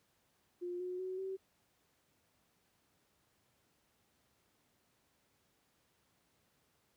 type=tone with pitch steps; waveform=sine; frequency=354.1 / 363.2 / 372.6 / 382.2 Hz; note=F4 / F#4 / F#4 / G4; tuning=+24 / -32 / +12 / -44 cents; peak=-38 dBFS; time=0.61-1.37 s; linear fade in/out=20 ms; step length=190 ms; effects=pink hiss -75 dBFS RMS until 6.96 s + high-pass 80 Hz 12 dB/octave